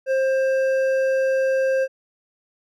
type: tone with hard clipping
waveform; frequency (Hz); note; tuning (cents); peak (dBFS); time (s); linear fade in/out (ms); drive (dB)
triangle; 530; C5; +22; -19; 0.06-1.88; 50; 11
effects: none